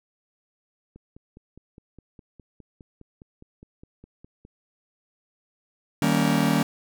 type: click train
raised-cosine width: 3 ms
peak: -33 dBFS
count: 18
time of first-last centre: 0.96-4.451 s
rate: 4.87 Hz
type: chord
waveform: 45% pulse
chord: Eb dominant seventh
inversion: none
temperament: just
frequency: 155.56 / 194.45 / 233.3 / 280 Hz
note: Eb3 / G3 / Bb3 / Db4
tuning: 0 / -14 / +2 / +18 cents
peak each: -25 dBFS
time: 6.02-6.63 s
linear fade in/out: 2 ms
effects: none